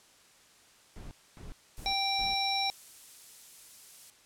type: noise bursts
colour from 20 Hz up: brown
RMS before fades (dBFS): -44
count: 4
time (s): 0.96-2.34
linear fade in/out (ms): 0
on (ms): 150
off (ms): 260
type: noise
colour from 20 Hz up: violet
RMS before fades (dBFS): -45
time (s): 1.77-4.1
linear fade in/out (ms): 0
type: harmonic tone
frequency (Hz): 784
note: G5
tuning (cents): 0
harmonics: 1 / 3 / 5 / 7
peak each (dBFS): -32 / -36 / -32 / -34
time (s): 1.86-2.7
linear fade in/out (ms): 0
effects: white hiss -60 dBFS RMS until 4.25 s + low-pass 9000 Hz 12 dB/octave